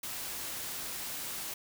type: noise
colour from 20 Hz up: white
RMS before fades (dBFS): -39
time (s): 0.03-1.54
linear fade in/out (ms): 5
effects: none